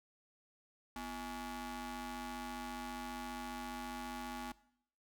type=ring-modulated tone; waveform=sawtooth; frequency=293.7 Hz; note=D4; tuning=in tune; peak=-35 dBFS; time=0.96-4.52 s; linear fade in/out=2 ms; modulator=540 Hz; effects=noise-tail reverb RT60 0.7 s tail -19 dB re dry